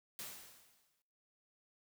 white noise with exponential decay, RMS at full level -44 dBFS, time 0.19-1.02 s, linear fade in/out 0 ms, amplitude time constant 180 ms, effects noise-tail reverb RT60 1.0 s tail -24 dB re dry

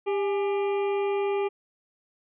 harmonic tone with a mistuned harmonic, 398.4 Hz, G4, 28 cents sharp, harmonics 1 / 2 / 3 / 5 / 6 / 7 / 8, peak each -24 / -33 / -39 / -46 / -40 / -47 / -52 dBFS, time 0.06-1.49 s, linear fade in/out 20 ms, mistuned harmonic 2, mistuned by +76 cents, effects none

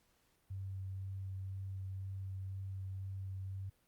sine tone with vibrato, 95.9 Hz, G2, 37 cents flat, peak -40 dBFS, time 0.5-3.7 s, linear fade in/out 10 ms, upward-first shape sine, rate 2 Hz, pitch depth 11 cents each way, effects pink hiss -74 dBFS RMS until 3.87 s + Opus 48 kbps

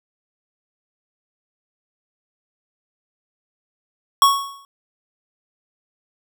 square tone with exponential decay, 1108.7 Hz, C#6, in tune, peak -8 dBFS, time 4.22-4.65 s, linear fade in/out 1 ms, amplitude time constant 92 ms, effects none

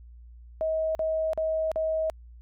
sine tone bursts, 636 Hz, D#5, 38 cents sharp, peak -24 dBFS, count 4, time 0.61-2.099 s, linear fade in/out 0 ms, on 340 ms, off 43 ms, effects added 59 Hz sine -45 dBFS peak until 2.41 s

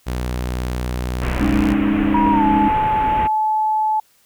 sawtooth tone, 61.74 Hz, B1, in tune, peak -17 dBFS, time 0.06-1.74 s, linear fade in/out 20 ms
pink low-pass noise, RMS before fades -25 dBFS, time 1.21-3.28 s, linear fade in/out 20 ms, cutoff 2800 Hz, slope 48 dB/octave
sine chord, Ab suspended fourth, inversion none, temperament equal with one note detuned, 207.7 / 280.4 / 311.1 Hz, Ab3 / Db4 / Eb4, 0 / +20 / 0 cents, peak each -19 / -20 / -19 dBFS, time 1.4-2.69 s, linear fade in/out 10 ms
sine tone with pitch glide, 959 to 864.3 Hz, A#5 to A5, +49 to -31 cents, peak -15 dBFS, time 2.14-4 s, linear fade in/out 5 ms, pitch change -180 cents, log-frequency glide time 2.31-2.45 s
effects white hiss -57 dBFS RMS until 4.25 s

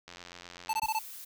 click train, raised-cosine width 0.2 ms, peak -28 dBFS, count 63, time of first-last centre 0.08-0.785 s, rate 87.9 Hz
square tone bursts, 880 Hz, A5, in tune, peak -28 dBFS, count 5, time 0.69-0.99 s, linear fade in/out 5 ms, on 44 ms, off 20 ms
blue noise, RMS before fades -45 dBFS, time 0.82-1.25 s, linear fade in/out 10 ms
brown noise with exponential decay, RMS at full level -40 dBFS, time 0.83-0.91 s, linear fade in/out 2 ms, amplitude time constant 16 ms
effects none

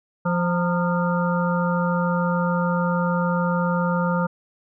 harmonic tone with a mistuned harmonic, 174.61 Hz, F3, in tune, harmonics 1 / 3 / 5 / 7 / 8, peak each -21 / -26 / -28 / -29 / -30 dBFS, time 0.25-4.27 s, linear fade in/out 10 ms, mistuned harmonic 5, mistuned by +78 cents, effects none

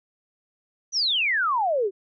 sine exponential sweep, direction down, 6130 to 366.9 Hz, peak -20 dBFS, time 0.92-1.91 s, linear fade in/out 50 ms, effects none

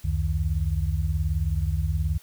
sine tone cluster, 68.4 / 87.2 / 153.6 Hz, C#2 / F2 / D#3, -23 / -2 / -22 cents, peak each -25 / -26 / -30 dBFS, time 0.04-2.18 s, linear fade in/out 10 ms, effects white hiss -53 dBFS RMS until 2.22 s

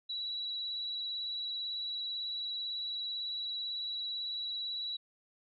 sine tone with vibrato, 3916 Hz, B7, 15 cents flat, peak -35 dBFS, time 0.09-4.97 s, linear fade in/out 10 ms, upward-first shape triangle, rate 18 Hz, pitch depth 21 cents each way, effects none

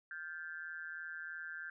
sine tone with amplitude modulation, 1570 Hz, G6, 2 cents sharp, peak -38 dBFS, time 0.11-1.7 s, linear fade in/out 2 ms, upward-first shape sine, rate 163 Hz, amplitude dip 100%, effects none

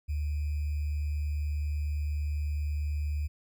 sine tone with sample-and-hold, 74.2 Hz, D2, 18 cents sharp, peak -28 dBFS, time 0.08-3.28 s, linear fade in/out 20 ms, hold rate 2450 Hz, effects none

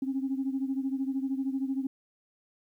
sine beating tone pair, 265.4 / 278.4 Hz, C4 / C#4, +25 / +8 cents, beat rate 13 Hz, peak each -29 / -33 dBFS, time 0.02-1.87 s, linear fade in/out 5 ms, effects tanh soft clip ceiling -21 dBFS + 11-bit

